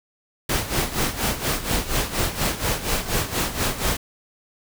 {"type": "noise with tremolo", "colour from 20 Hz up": "pink", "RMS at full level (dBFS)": -21, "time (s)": [0.49, 3.97], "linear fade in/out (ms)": 5, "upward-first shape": "sine", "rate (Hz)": 4.2, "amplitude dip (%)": 75, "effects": []}